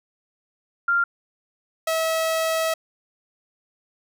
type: tone pair in turn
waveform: sine / sawtooth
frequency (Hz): 1392 / 646.4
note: F6 / E5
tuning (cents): -6 / -34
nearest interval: octave + minor second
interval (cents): 1328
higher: first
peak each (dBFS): -17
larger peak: neither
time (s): 0.88-1.04 / 1.87-2.74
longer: second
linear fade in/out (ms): 5
effects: none